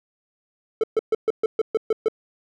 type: tone bursts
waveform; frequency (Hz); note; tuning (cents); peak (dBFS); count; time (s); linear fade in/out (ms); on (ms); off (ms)
triangle; 440; A4; 0; -14; 9; 0.81-2.084; 2; 26; 130
effects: none